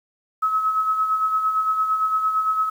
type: tone with tremolo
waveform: sine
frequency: 1286 Hz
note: E6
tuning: 43 cents flat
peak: -16 dBFS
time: 0.42-2.7 s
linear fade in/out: 10 ms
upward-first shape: sine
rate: 8.8 Hz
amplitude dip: 50%
effects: 8-bit